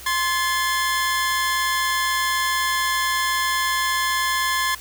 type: tone pair together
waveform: sawtooth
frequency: 1048 / 1719.9 Hz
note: C6 / A6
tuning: +2 / -40 cents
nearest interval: major sixth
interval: 858 cents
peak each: -18 / -20 dBFS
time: 0.06-4.75 s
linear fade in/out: 5 ms
effects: added 60 Hz sine -45 dBFS peak until 4.8 s + white hiss -40 dBFS RMS until 4.8 s